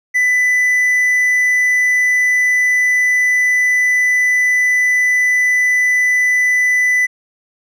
triangle tone, 1994 Hz, B6, 16 cents sharp, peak -9 dBFS, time 0.14-7.07 s, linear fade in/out 20 ms, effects none

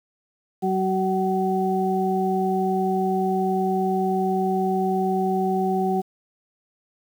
harmonic tone, 188.7 Hz, F#3, 34 cents sharp, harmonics 1 / 2 / 4, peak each -24 / -24 / -24 dBFS, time 0.62-6.02 s, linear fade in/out 20 ms, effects 8-bit

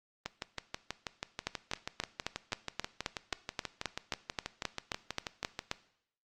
two click trains, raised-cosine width 0.2 ms, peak -18 / -15 dBFS, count 34 / 17, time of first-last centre 0.26-5.591 / 1.47-5.714 s, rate 6.19 / 3.77 Hz, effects noise-tail reverb RT60 0.7 s tail -17 dB re dry + Opus 32 kbps

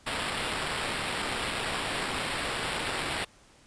white noise with sample-and-hold, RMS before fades -32 dBFS, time 0.06-3.25 s, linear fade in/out 10 ms, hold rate 6300 Hz, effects pink hiss -58 dBFS RMS until 3.66 s + resampled to 22050 Hz

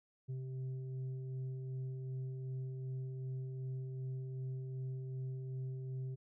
sine tone with frequency modulation, 130.81 Hz, C3, in tune, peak -39 dBFS, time 0.28-6.16 s, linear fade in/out 20 ms, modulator 259 Hz, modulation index 0.38, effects none

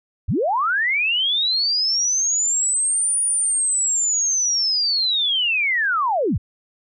sine linear two-way sweep, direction up then down, 49.02 to 9630 to 49.02 Hz, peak -17 dBFS, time 0.28-6.38 s, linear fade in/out 10 ms, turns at 3.22 s, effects none

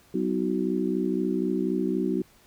harmonic tone with a mistuned harmonic, 64 Hz, C2, 38 cents flat, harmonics 3 / 4 / 5 / 6, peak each -29 / -29 / -29 / -29 dBFS, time 0.14-2.22 s, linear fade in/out 5 ms, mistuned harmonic 6, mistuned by -50 cents, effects pink hiss -58 dBFS RMS until 2.46 s

